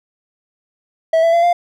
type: tone with pitch steps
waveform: triangle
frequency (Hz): 650 / 665.6 / 681.5 / 697.9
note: E5 / E5 / F5 / F5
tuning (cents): -24 / +17 / -43 / -1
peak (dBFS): -8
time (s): 1.13-1.53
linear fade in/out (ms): 5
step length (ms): 100
effects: none